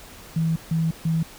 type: tone bursts at uneven times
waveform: sine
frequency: 162.6 Hz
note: E3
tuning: 23 cents flat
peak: -19 dBFS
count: 3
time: 0.36-0.56 / 0.71-0.91 / 1.05-1.23 s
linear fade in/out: 5 ms
effects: pink hiss -44 dBFS RMS until 1.38 s